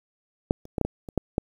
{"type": "clicks", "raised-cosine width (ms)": 2, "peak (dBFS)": [-6, -30, -13, -8, -13, -24, -9, -9], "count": 8, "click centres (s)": [0.509, 0.654, 0.782, 0.813, 0.85, 1.088, 1.177, 1.381], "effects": ["8-bit"]}